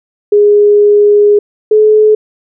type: tone pair in turn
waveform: sine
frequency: 413.4 / 428.5 Hz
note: G#4 / A4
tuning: -8 / -46 cents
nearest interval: minor second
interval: 62 cents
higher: second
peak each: -3 dBFS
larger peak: neither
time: 0.32-1.39 / 1.71-2.15 s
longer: first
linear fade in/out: 5 ms
effects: none